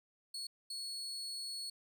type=tone bursts at uneven times; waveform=35% pulse; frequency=4371 Hz; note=C#8; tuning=25 cents flat; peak=-39 dBFS; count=2; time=0.34-0.47 / 0.7-1.7 s; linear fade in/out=5 ms; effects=none